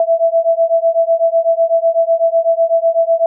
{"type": "beating tone pair", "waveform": "sine", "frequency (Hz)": [659.3, 667.3], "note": ["E5", "E5"], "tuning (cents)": [0, 21], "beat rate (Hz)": 8, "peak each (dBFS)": -13, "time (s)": [0, 3.26], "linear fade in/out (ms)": 2, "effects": []}